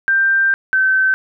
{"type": "tone pair in turn", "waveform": "sine", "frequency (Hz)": [1575, 1538.1], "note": ["G6", "G6"], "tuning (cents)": [8, -33], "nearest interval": "unison", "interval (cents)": 41, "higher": "first", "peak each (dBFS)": -11, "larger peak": "neither", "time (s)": [[0.08, 0.54], [0.73, 1.14]], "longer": "first", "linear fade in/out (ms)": 0, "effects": []}